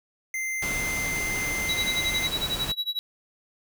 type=tone; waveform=square; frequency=2082 Hz; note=C7; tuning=9 cents flat; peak=-28 dBFS; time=0.34-2.27 s; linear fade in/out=2 ms
type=noise; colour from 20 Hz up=pink; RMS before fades=-33 dBFS; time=0.62-2.72 s; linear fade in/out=5 ms
type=tone with tremolo; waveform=triangle; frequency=3900 Hz; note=B7; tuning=23 cents flat; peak=-22 dBFS; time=1.69-2.99 s; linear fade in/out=0 ms; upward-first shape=sine; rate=11 Hz; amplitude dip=95%
effects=none